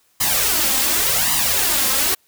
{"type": "noise with flanger", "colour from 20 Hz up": "white", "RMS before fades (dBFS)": -18, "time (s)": [0.2, 2.15], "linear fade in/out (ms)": 10, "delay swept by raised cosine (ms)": [1, 3.8], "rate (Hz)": 0.89, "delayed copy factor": 0.75, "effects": ["white hiss -60 dBFS RMS until 2.27 s"]}